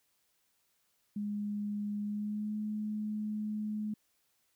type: tone with pitch glide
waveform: sine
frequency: 206.6 to 212.4 Hz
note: G#3 to G#3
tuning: -9 to +39 cents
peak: -33 dBFS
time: 1.16-3.94 s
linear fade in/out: 5 ms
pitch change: +48 cents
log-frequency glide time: 2.02-2.56 s
effects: white hiss -75 dBFS RMS until 4.55 s